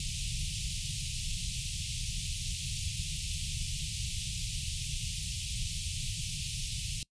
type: band-stop noise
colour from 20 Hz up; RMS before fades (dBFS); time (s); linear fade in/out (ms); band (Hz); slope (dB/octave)
pink; -35; 0-7.03; 2; 160 to 2600; 48
effects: noise-tail reverb RT60 0.1 s tail -24 dB re dry + resampled to 22050 Hz